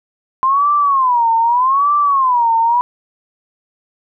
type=tone with vibrato; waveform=sine; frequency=1032 Hz; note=C6; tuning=24 cents flat; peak=-10 dBFS; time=0.43-2.81 s; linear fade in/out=0 ms; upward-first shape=sine; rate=0.82 Hz; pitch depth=220 cents each way; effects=none